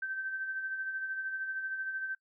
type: tone with tremolo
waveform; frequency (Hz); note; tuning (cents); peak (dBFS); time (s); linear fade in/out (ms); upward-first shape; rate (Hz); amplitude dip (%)
sine; 1551; G6; -19; -32; 0.02-2.15; 5; sine; 13; 45
effects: noise-tail reverb RT60 0.1 s tail -25 dB re dry